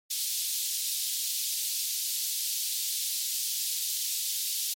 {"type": "high-pass noise", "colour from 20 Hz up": "pink", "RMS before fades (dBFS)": -31, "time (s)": [0.1, 4.74], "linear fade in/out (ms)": 10, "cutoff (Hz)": 3700, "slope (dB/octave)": 24, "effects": ["MP3 64 kbps"]}